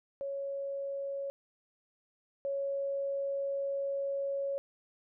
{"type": "tone pair in turn", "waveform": "sine", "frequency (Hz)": [554.4, 554.4], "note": ["C#5", "C#5"], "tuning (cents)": [0, 0], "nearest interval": "unison", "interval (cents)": 0, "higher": "neither", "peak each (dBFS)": [-34, -31], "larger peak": "second", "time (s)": [[0.21, 1.3], [2.45, 4.58]], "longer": "second", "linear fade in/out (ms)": 0, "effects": []}